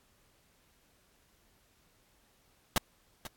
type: noise with echo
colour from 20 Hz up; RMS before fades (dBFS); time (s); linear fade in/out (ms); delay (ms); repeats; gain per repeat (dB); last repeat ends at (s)
pink; -26; 2.76-2.78; 2; 490; 1; -15; 3.27
effects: pink hiss -68 dBFS RMS until 3.36 s + AAC 64 kbps